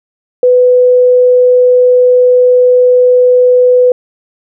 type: tone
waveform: sine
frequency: 498.4 Hz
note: B4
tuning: 16 cents sharp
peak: -3 dBFS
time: 0.43-3.92 s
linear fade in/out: 2 ms
effects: none